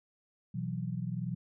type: chord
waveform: sine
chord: B suspended fourth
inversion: none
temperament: equal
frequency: 123.47 / 164.81 / 185 Hz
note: B2 / E3 / F#3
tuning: 0 / 0 / 0 cents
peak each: -37 / -37 / -38 dBFS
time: 0.54-1.35 s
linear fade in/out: 10 ms
effects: none